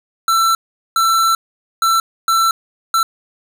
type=tone bursts at uneven times; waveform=square; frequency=1339 Hz; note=E6; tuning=27 cents sharp; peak=-12 dBFS; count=5; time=0.28-0.55 / 0.96-1.35 / 1.82-2 / 2.28-2.51 / 2.94-3.03 s; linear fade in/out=2 ms; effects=none